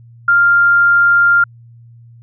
sine tone, 1396.9 Hz, F6, in tune, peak -7 dBFS, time 0.28-1.44 s, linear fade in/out 5 ms, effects added 117 Hz sine -38 dBFS peak until 2.22 s

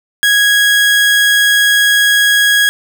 30% pulse tone, 1655 Hz, G#6, 6 cents flat, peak -5 dBFS, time 0.23-2.69 s, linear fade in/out 0 ms, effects none

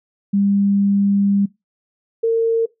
sine tone pair in turn, 199.9 / 455.7 Hz, G3 / A#4, +34 / -39 cents, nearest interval octave + major second, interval 1427 cents, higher second, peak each -13 dBFS, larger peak neither, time 0.33-1.46 / 2.23-2.66 s, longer first, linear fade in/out 10 ms, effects noise-tail reverb RT60 0.2 s tail -21 dB re dry

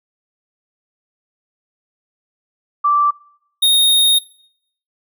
sine / square tone pair in turn, 1169 / 3711 Hz, D6 / A#7, -8 / -9 cents, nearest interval octave + minor sixth, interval 1999 cents, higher second, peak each -11 / -10 dBFS, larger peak second, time 2.84-3.11 / 3.62-4.19 s, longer second, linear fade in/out 10 ms, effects noise-tail reverb RT60 0.7 s tail -23 dB re dry

